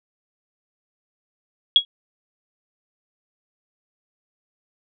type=tone with exponential decay; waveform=sine; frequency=3322 Hz; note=G#7; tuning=in tune; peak=-5 dBFS; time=1.76-1.85 s; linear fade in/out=1 ms; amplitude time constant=18 ms; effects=none